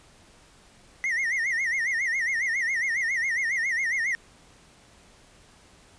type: tone with vibrato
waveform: triangle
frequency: 1978 Hz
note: B6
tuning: 2 cents sharp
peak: -22 dBFS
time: 1.04-4.15 s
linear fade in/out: 0 ms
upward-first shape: sine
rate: 7.3 Hz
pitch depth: 160 cents each way
effects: pink hiss -55 dBFS RMS until 5.98 s + resampled to 22050 Hz